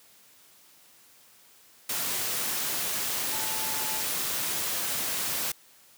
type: tone in noise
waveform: sine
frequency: 872 Hz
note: A5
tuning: 16 cents flat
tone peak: -39 dBFS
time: 3.32-4.01 s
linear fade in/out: 5 ms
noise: white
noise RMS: -30 dBFS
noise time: 1.89-5.52 s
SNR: -12 dB
effects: white hiss -57 dBFS RMS until 5.97 s + high-pass 100 Hz 12 dB/octave